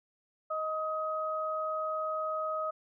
sine tone pair together, 626 / 1262.2 Hz, D#5 / D#6, +10 / +24 cents, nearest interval octave, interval 1214 cents, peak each -34 / -33 dBFS, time 0.5-2.71 s, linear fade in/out 10 ms, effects none

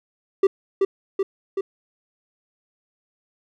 triangle tone with echo, 389.7 Hz, G4, 10 cents flat, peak -10 dBFS, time 0.43-0.47 s, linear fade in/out 5 ms, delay 380 ms, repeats 3, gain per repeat -3 dB, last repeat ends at 1.61 s, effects none

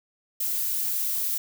violet noise, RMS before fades -27 dBFS, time 0.4-1.38 s, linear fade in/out 5 ms, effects none

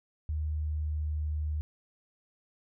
sine tone with pitch glide, 76.6 to 76.03 Hz, D#2 to D#2, -27 to -39 cents, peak -29 dBFS, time 0.29-1.61 s, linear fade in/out 0 ms, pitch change -12 cents, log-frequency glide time 0.4-1.23 s, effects none

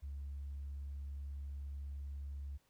sine tone, 70.2 Hz, C#2, 22 cents sharp, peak -40 dBFS, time 0.02-2.58 s, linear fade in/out 20 ms, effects tanh soft clip ceiling -38 dBFS + pink hiss -75 dBFS RMS until 2.69 s

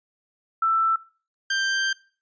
sine / sawtooth tone pair in turn, 1329 / 1575.4 Hz, E6 / G6, +14 / +8 cents, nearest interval minor third, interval 294 cents, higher second, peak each -18 dBFS, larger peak neither, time 0.62-0.96 / 1.5-1.93 s, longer second, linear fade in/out 5 ms, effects noise-tail reverb RT60 0.4 s tail -20 dB re dry + resampled to 16000 Hz

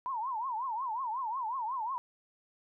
sine tone with vibrato, 965 Hz, B5, 40 cents flat, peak -32 dBFS, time 0.06-1.98 s, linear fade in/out 0 ms, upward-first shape triangle, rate 5.5 Hz, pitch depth 240 cents each way, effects none

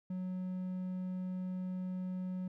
triangle tone, 184.1 Hz, F#3, 8 cents flat, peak -34 dBFS, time 0.1-2.48 s, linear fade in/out 5 ms, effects none

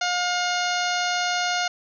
harmonic tone, 714 Hz, F5, 38 cents sharp, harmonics 1 / 2 / 3 / 4 / 5 / 6 / 7 / 8 / 9, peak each -26 / -27 / -32 / -32 / -34 / -32 / -36 / -37 / -34 dBFS, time 0.01-1.68 s, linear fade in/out 5 ms, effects none

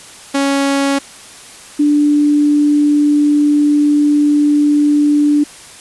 sawtooth / sine tone pair in turn, 277.3 / 293.8 Hz, C#4 / D4, +1 / +1 cents, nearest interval minor second, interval 100 cents, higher second, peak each -8 dBFS, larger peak neither, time 0.34-0.99 / 1.79-5.44 s, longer second, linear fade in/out 10 ms, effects white hiss -36 dBFS RMS until 5.8 s + resampled to 24000 Hz

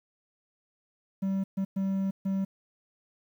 triangle tone bursts at uneven times, 193.4 Hz, G3, 23 cents flat, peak -24 dBFS, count 4, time 1.22-1.44 / 1.57-1.65 / 1.76-2.11 / 2.25-2.45 s, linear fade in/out 10 ms, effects 10-bit

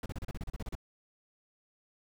brown noise bursts, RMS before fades -37 dBFS, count 12, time 0.03-0.752 s, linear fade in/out 2 ms, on 29 ms, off 34 ms, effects none

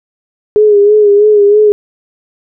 sine tone with vibrato, 415.3 Hz, G#4, in tune, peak -3 dBFS, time 0.56-1.72 s, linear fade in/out 0 ms, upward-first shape sine, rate 3.1 Hz, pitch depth 48 cents each way, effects none

